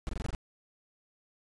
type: noise bursts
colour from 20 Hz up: brown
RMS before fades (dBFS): -33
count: 7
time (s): 0.07-0.349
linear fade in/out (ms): 0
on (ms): 21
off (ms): 22
effects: resampled to 22050 Hz